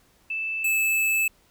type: tone pair in turn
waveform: sine / square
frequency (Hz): 2637 / 2617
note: E7 / E7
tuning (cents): 0 / -13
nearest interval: unison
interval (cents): 13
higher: first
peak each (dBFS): -26 / -21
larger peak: second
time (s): 0.3-0.64 / 0.64-1.28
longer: second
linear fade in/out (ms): 5
effects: pink hiss -61 dBFS RMS until 1.5 s